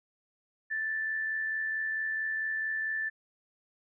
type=tone with amplitude modulation; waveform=sine; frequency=1760 Hz; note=A6; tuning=in tune; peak=-28 dBFS; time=0.7-3.1 s; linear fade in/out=20 ms; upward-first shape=sine; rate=84.5 Hz; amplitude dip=35%; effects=none